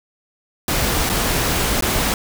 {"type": "noise with dropouts", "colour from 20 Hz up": "pink", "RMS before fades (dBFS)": -19, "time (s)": [0.68, 2.14], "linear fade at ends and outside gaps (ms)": 2, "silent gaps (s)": [[1.093, 1.097], [1.809, 1.823]], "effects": []}